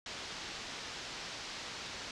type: low-pass noise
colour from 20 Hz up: white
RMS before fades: -44 dBFS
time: 0.06-2.11 s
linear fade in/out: 2 ms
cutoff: 5700 Hz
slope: 24 dB/octave
effects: low-pass 9000 Hz 12 dB/octave